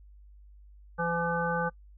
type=harmonic tone with a mistuned harmonic; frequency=169.7 Hz; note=F3; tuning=49 cents flat; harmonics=1 / 3 / 5 / 7 / 9; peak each=-33 / -32 / -33 / -35 / -33 dBFS; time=0.98-1.7 s; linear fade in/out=20 ms; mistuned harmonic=9; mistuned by=-16 cents; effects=noise-tail reverb RT60 0.1 s tail -25 dB re dry + added 50 Hz sine -50 dBFS peak until 1.97 s